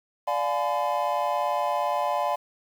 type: chord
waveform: triangle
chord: D diminished seventh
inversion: none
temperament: just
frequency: 587.3 / 704.8 / 845.8 / 1014.9 Hz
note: D5 / F5 / Ab5 / Cb6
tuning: 0 / +16 / +31 / +47 cents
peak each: -27 dBFS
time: 0.27-2.36 s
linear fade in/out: 10 ms
effects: 8-bit